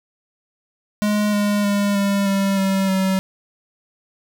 square tone with pitch steps, 209 / 205.8 / 202.6 / 199.45 / 196.36 / 193.32 / 190.33 Hz, G#3 / G#3 / G#3 / G3 / G3 / G3 / F#3, +11 / -16 / -43 / +30 / +3 / -24 / +49 cents, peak -17 dBFS, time 1.02-3.19 s, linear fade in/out 0 ms, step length 310 ms, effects none

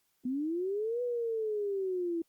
sine linear two-way sweep, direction up then down, 243.2 to 493.9 to 328.5 Hz, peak -30 dBFS, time 0.25-2.22 s, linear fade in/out 5 ms, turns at 1.02 s, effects white hiss -75 dBFS RMS until 2.28 s + Opus 48 kbps

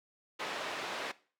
pink band-pass noise, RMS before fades -39 dBFS, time 0.39-1.12 s, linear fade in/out 10 ms, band 480 to 3600 Hz, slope 12 dB/octave, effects noise-tail reverb RT60 0.4 s tail -19 dB re dry

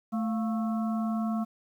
harmonic tone with a mistuned harmonic, 220 Hz, A3, in tune, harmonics 1 / 3 / 5 / 6, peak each -27 / -37 / -41 / -43 dBFS, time 0.12-1.45 s, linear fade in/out 20 ms, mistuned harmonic 3, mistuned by +96 cents, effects 10-bit

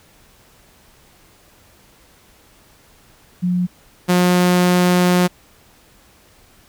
sine / sawtooth tone pair in turn, 179.1 / 179.1 Hz, F3 / F3, +44 / +44 cents, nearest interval unison, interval 0 cents, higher neither, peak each -15 / -8 dBFS, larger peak second, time 3.42-3.67 / 4.08-5.28 s, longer second, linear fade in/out 20 ms, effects pink hiss -51 dBFS RMS until 6.68 s

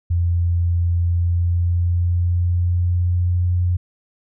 sine tone with pitch glide, 86.2 to 88.93 Hz, F2 to F2, -22 to +32 cents, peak -15 dBFS, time 0.1-3.77 s, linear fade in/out 10 ms, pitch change +54 cents, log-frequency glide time 1-3.55 s, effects none

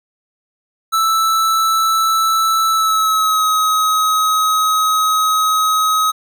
square tone with pitch glide, 1318 to 1268.7 Hz, E6 to D#6, -1 to +33 cents, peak -13 dBFS, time 0.92-6.12 s, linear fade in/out 20 ms, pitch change -66 cents, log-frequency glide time 2.69-3.45 s, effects none

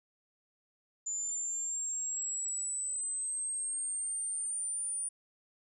sine exponential sweep, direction up, 7060 to 9397 Hz, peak -33 dBFS, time 1.06-5.09 s, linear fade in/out 10 ms, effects none

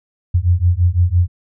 sine beating tone pair, 85.5 / 91.4 Hz, F2 / F#2, -36 / -21 cents, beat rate 5.9 Hz, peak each -14 dBFS, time 0.34-1.28 s, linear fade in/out 10 ms, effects none

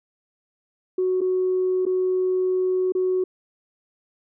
sine tone with dropouts, 370 Hz, F#4, in tune, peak -18 dBFS, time 0.98-3.24 s, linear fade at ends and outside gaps 5 ms, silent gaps 1.208-1.214 / 1.854-1.864 / 2.922-2.95 s, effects tanh soft clip ceiling -14 dBFS

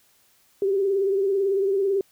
sine tone with vibrato, 392 Hz, G4, in tune, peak -19 dBFS, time 0.62-2.01 s, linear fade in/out 2 ms, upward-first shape triangle, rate 18 Hz, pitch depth 67 cents each way, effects white hiss -61 dBFS RMS until 2.11 s

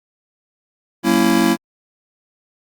square chord, F# dominant seventh, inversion none, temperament just, 185 / 231.2 / 277.5 / 333 Hz, F#3 / A#3 / C#4 / E4, 0 / -14 / +2 / +18 cents, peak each -22 / -18 / -21 / -17 dBFS, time 1.03-1.57 s, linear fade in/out 50 ms, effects Opus 48 kbps

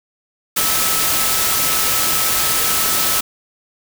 sine tone in noise, 1300 Hz, E6, 24 cents flat, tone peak -27 dBFS, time 0.56-3.21 s, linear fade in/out 10 ms, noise white, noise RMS -17 dBFS, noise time 0.56-3.21 s, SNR -13 dB, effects none

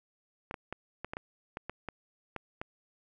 clicks, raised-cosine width 0.5 ms, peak -22 dBFS, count 11, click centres 0.511 / 0.542 / 0.726 / 1.046 / 1.135 / 1.169 / 1.571 / 1.696 / 1.887 / 2.363 / 2.615 s, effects none

